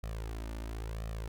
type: tone with flanger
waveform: sawtooth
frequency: 55 Hz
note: A1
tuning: in tune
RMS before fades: -39 dBFS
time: 0.03-1.28 s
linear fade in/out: 5 ms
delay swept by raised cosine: 1.6 to 3.4 ms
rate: 0.97 Hz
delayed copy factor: +0.75
effects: none